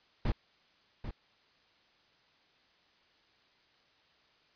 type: noise with echo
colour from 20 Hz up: brown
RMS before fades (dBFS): -29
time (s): 0.25-0.32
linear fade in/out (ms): 5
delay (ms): 790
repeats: 1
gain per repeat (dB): -10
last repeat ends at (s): 1.11
effects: white hiss -67 dBFS RMS until 4.55 s + resampled to 11025 Hz